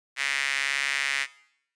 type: tone with high-pass filter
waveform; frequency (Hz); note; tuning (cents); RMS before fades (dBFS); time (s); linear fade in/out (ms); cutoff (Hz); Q
sawtooth; 138.6; C#3; 0; -28; 0.16-1.27; 50; 2000; 3
effects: noise-tail reverb RT60 0.7 s tail -18 dB re dry + resampled to 22050 Hz